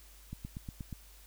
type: click train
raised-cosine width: 5 ms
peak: -28 dBFS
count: 6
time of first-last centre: 0.33-0.927 s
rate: 8.37 Hz
effects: added 50 Hz sine -55 dBFS peak until 1.26 s + white hiss -59 dBFS RMS until 1.26 s